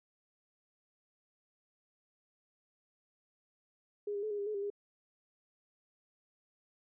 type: tone with pitch steps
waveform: sine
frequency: 412.2 / 403.9 / 430.4 / 411.8 / 403 / 426.4 / 399.1 / 407.5 Hz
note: G#4 / G#4 / A4 / G#4 / G4 / G#4 / G4 / G#4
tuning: -13 / -48 / -38 / -15 / +48 / +46 / +31 / -33 cents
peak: -34 dBFS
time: 4.07-4.702 s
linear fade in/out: 5 ms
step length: 79 ms
effects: none